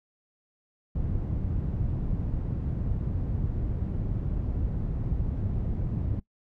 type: low-pass noise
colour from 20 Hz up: white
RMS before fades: -29 dBFS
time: 0.95-6.2 s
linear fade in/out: 5 ms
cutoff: 110 Hz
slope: 12 dB/octave
effects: noise-tail reverb RT60 0.1 s tail -21 dB re dry